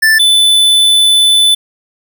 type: tone pair in turn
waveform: square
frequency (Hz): 1764 / 3502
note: A6 / A7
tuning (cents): +4 / -9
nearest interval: octave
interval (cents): 1187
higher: second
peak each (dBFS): -6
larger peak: neither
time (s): 0.02-0.19 / 0.19-1.55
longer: second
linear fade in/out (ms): 10
effects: none